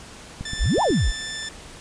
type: click train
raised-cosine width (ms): 5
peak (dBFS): -18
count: 5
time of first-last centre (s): 0.41-0.905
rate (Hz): 8.08
type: tone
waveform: 15% pulse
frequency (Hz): 1766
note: A6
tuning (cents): +6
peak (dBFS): -23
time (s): 0.45-1.49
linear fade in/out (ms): 5
type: exponential two-way sweep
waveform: sine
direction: up then down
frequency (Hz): 32.03 to 1005 to 32.03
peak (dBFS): -17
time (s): 0.59-1.12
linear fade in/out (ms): 20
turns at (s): 0.82
effects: pink hiss -42 dBFS RMS until 1.8 s + resampled to 22050 Hz